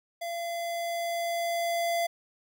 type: tone with level ramp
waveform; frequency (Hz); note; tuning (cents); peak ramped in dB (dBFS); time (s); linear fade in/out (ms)
square; 682; F5; -41; -33 to -26; 0.21-2.07; 10
effects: none